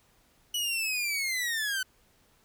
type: linear sweep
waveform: sawtooth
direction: down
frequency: 2957 to 1500 Hz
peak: -25 dBFS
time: 0.54-1.83 s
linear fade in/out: 5 ms
effects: pink hiss -65 dBFS RMS until 2.44 s